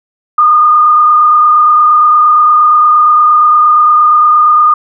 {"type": "tone with frequency modulation", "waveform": "sine", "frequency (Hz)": 1219, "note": "D#6", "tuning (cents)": -36, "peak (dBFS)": -3, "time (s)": [0.38, 4.74], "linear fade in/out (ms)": 5, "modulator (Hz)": 28.6, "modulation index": 0.75, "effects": []}